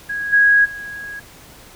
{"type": "tone with level steps", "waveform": "sine", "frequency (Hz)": 1653, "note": "G#6", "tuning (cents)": -9, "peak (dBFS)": [-21, -9, -28], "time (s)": [0.09, 1.2], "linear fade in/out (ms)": 10, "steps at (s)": [0.32, 0.64], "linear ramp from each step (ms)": 20, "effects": ["pink hiss -43 dBFS RMS until 1.75 s"]}